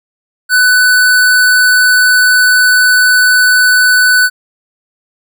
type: tone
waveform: square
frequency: 1496 Hz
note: F#6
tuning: 19 cents sharp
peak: -6 dBFS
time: 0.49-4.3 s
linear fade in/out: 50 ms
effects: none